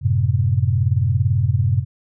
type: chord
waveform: sine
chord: F# diminished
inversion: none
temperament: equal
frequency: 92.5 / 110 / 130.81 Hz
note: F#2 / A2 / C3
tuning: 0 / 0 / 0 cents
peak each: -19 dBFS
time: 0.01-1.85 s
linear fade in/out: 50 ms
effects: none